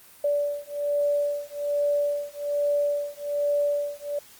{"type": "beating tone pair", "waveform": "sine", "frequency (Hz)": [579, 580.2], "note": ["D5", "D5"], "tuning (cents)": [-25, -21], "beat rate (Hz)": 1.2, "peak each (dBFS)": -26, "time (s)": [0.24, 4.19], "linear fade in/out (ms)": 5, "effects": ["white hiss -51 dBFS RMS until 4.39 s", "Opus 24 kbps"]}